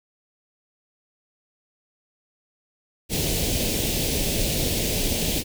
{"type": "band-stop noise", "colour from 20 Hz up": "pink", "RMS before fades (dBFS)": -24, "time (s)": [3.09, 5.44], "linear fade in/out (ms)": 50, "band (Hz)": [620, 2500], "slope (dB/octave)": 24, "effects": []}